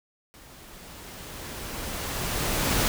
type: noise with level ramp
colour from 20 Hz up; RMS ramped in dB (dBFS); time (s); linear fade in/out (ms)
pink; -50 to -23; 0.34-2.88; 0
effects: none

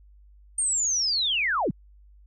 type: linear sweep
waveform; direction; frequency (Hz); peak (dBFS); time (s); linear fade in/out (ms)
sine; down; 8870 to 103.83; -22; 0.58-1.71; 5
effects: added 50 Hz sine -50 dBFS peak until 2.26 s

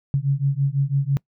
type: beating tone pair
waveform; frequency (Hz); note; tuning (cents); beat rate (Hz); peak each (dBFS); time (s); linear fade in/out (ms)
sine; 136 / 142; C#3 / C#3; -33 / +42; 6; -21; 0.14-1.17; 0
effects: noise-tail reverb RT60 0.1 s tail -24 dB re dry

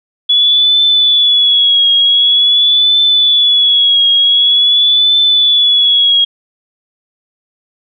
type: tone with vibrato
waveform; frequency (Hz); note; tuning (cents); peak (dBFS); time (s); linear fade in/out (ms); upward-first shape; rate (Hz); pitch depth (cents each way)
sine; 3400; G#7; +40; -6; 0.29-6.25; 10; triangle; 0.46; 65
effects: none

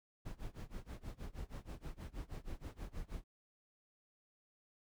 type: noise with tremolo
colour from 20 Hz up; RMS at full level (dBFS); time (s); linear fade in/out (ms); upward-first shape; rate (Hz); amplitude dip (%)
brown; -43; 0.25-3.24; 10; sine; 6.3; 95
effects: none

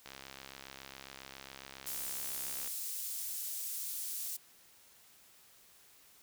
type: click train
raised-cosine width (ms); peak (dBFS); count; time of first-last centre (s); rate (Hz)
0.2; -29; 177; 0.06-2.675; 67.3
type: high-pass noise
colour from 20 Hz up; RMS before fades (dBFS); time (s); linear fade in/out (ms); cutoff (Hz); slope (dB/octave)
pink; -40; 1.86-4.37; 10; 8700; 12
effects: white hiss -62 dBFS RMS until 6.22 s

